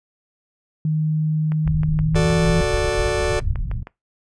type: tone with pitch glide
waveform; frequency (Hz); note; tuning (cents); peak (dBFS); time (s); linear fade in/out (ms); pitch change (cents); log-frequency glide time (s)
sine; 155.2 to 165.38; D#3 to E3; -4 to +6; -17; 0.85-2.61; 2; +110; 2.05-2.29
type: click train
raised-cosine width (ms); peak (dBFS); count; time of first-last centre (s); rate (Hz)
0.5; -20; 16; 1.52-3.871; 6.38
type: low-pass noise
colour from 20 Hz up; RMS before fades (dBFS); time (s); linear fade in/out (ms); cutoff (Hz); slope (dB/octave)
pink; -24; 1.65-3.83; 5; 130; 24
type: chord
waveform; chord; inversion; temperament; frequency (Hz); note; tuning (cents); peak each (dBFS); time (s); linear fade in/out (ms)
40% pulse; D major; first; just; 367.1 / 440.5 / 587.3; F#4 / A4 / D5; -14 / +2 / 0; -23; 2.15-3.4; 10
effects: noise-tail reverb RT60 0.2 s tail -22 dB re dry + resampled to 22050 Hz